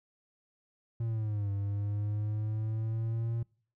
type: exponential two-way sweep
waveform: triangle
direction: down then up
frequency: 116.54 to 99.5 to 116.54 Hz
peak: -28 dBFS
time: 1-3.43 s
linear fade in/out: 5 ms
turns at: 1.51 s
effects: noise-tail reverb RT60 0.5 s tail -26 dB re dry